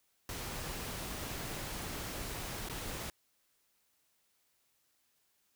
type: noise with dropouts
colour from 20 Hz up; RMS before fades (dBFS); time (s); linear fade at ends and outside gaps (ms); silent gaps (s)
pink; -41; 0.29-3.1; 1; 2.687-2.697
effects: white hiss -75 dBFS RMS until 5.55 s